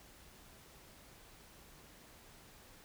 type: silence
effects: pink hiss -59 dBFS RMS until 2.84 s